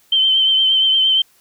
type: tone with vibrato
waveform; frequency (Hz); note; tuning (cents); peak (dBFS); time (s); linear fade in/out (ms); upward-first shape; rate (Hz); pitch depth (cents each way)
sine; 3100; G7; -20; -11; 0.12-1.22; 5; triangle; 8.6; 34
effects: white hiss -55 dBFS RMS until 1.4 s